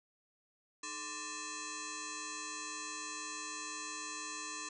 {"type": "tone with frequency modulation", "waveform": "sine", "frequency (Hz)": 2637, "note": "E7", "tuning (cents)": 0, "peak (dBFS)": -40, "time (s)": [0.83, 4.69], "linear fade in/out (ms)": 5, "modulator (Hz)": 736, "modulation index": 6.8, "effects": []}